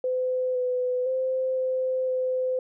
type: tone with pitch steps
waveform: sine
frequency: 509 / 501 / 519 / 516 / 512 Hz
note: C5 / B4 / C5 / C5 / C5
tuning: -48 / +25 / -14 / -24 / -38 cents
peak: -23 dBFS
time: 0.04-2.59 s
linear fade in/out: 2 ms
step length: 510 ms
effects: none